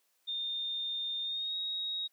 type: tone with pitch glide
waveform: sine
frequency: 3633 to 3779 Hz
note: A#7 to A#7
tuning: -45 to +23 cents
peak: -33 dBFS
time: 0.27-2.08 s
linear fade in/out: 20 ms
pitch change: +68 cents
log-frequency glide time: 1.22-1.56 s
effects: white hiss -74 dBFS RMS until 2.12 s + high-pass 300 Hz 12 dB/octave